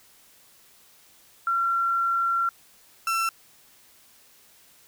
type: tone pair in turn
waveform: sine / 35% pulse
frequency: 1366 / 1342.5 Hz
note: F6 / E6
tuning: -39 / +31 cents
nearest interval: unison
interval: 30 cents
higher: first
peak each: -21 dBFS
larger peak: neither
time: 1.47-2.49 / 3.07-3.29 s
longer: first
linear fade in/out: 2 ms
effects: white hiss -56 dBFS RMS until 4.87 s